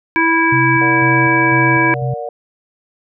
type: harmonic tone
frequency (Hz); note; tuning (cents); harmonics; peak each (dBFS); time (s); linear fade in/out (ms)
328.3; E4; -7; 1 / 3 / 5 / 7; -16 / -16 / -16 / -16; 0.16-1.94; 0
type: tone with tremolo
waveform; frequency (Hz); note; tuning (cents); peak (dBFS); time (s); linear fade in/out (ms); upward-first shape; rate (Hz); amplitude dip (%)
sine; 130; C3; -11; -16; 0.52-2.14; 5; square; 2; 45
type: chord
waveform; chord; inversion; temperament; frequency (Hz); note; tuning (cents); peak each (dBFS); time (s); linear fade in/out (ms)
sine; Bb augmented; none; just; 466.2 / 582.7 / 728.4; Bb4 / D5 / F#5; 0 / -14 / -27; -26; 0.81-2.29; 2
effects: none